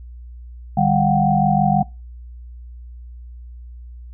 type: tone cluster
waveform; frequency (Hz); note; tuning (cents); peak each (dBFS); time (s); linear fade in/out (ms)
sine; 151.8 / 198.9 / 721 / 767; D#3 / G3 / F#5 / G5; -42 / +25 / -45 / -38; -19; 0.77-1.83; 5
effects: noise-tail reverb RT60 0.3 s tail -25 dB re dry + added 60 Hz sine -34 dBFS peak until 4.13 s